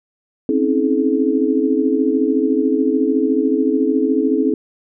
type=tone cluster; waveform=sine; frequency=260.5 / 274.3 / 319.5 / 427.3 Hz; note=C4 / C#4 / D#4 / G#4; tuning=-7 / -18 / +46 / +49 cents; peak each=-19 dBFS; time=0.49-4.54 s; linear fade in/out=2 ms; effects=none